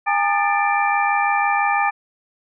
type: tone cluster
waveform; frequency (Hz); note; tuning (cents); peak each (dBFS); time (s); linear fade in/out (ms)
sine; 812 / 898 / 1215 / 1764 / 2355; G#5 / A5 / D#6 / A6 / D7; -39 / +35 / -42 / +4 / +4; -19 / -25 / -23 / -24 / -24; 0.06-1.91; 20
effects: none